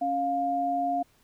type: tone pair together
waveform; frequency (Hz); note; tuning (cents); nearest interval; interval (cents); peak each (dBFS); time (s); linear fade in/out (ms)
sine; 277.2 / 704; C#4 / F5; 0 / +14; octave + major third; 1614; -32 / -25; 0.01-1.03; 10
effects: pink hiss -64 dBFS RMS until 1.23 s